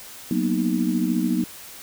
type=chord; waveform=sine; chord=B major seventh; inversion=second; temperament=equal; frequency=185 / 233.1 / 246.9 / 311.1 Hz; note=F#3 / A#3 / B3 / D#4; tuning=0 / 0 / 0 / 0 cents; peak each=-25 dBFS; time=0.31-1.44 s; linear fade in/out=2 ms; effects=white hiss -41 dBFS RMS until 1.82 s